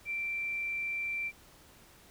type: tone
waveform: sine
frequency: 2349 Hz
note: D7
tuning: in tune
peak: -32 dBFS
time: 0.05-1.32 s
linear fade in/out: 50 ms
effects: pink hiss -58 dBFS RMS until 2.1 s